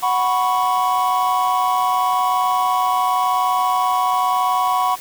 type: chord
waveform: triangle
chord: F# suspended fourth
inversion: none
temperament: equal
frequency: 740 / 987.8 / 1108.7 Hz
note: F#5 / B5 / C#6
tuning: 0 / 0 / 0 cents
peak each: -18 dBFS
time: 0.02-4.96 s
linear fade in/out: 20 ms
effects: white hiss -36 dBFS RMS until 5 s